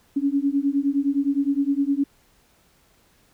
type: beating tone pair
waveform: sine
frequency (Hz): 275.4 / 285.1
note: C#4 / C#4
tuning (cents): -11 / +49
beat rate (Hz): 9.7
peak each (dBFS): -22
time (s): 0.16-2.04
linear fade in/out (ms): 10
effects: pink hiss -60 dBFS RMS until 3.33 s